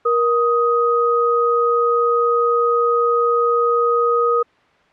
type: tone pair together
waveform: sine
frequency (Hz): 472.5 / 1252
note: A#4 / D#6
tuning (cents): +23 / +10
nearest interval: octave + perfect fourth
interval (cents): 1687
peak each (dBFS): -16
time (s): 0.05-4.43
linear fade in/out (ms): 10
effects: white hiss -54 dBFS RMS until 4.92 s + low-pass 2000 Hz 12 dB/octave